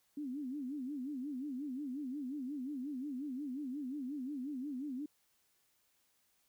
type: tone with vibrato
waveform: sine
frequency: 272.7 Hz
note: C#4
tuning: 28 cents flat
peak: -38 dBFS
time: 0.17-5.06 s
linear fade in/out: 5 ms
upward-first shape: sine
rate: 5.6 Hz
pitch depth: 170 cents each way
effects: white hiss -75 dBFS RMS until 6.48 s